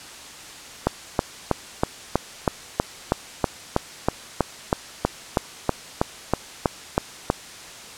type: click train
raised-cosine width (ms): 1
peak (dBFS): -3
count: 21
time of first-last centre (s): 0.87-7.301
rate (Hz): 3.11
effects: white hiss -40 dBFS RMS until 7.97 s + low-pass 8000 Hz 12 dB/octave